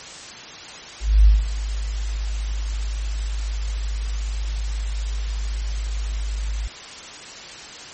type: tone with ADSR envelope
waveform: sine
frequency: 51.91 Hz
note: G#1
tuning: in tune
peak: -7 dBFS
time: 1-6.68 s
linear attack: 250 ms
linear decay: 190 ms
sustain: -15 dB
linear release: 7 ms
effects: white hiss -37 dBFS RMS until 7.93 s + MP3 32 kbps